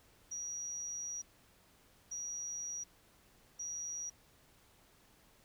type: tone bursts at uneven times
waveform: sine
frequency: 5770 Hz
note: F#8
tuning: 44 cents flat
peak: -39 dBFS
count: 3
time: 0.31-1.22 / 2.11-2.84 / 3.59-4.1 s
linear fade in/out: 10 ms
effects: pink hiss -66 dBFS RMS until 5.44 s